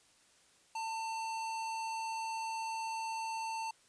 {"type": "tone", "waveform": "square", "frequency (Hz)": 896, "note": "A5", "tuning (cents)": 31, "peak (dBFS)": -37, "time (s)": [0.75, 3.71], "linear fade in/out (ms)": 5, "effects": ["white hiss -66 dBFS RMS until 3.88 s", "resampled to 22050 Hz"]}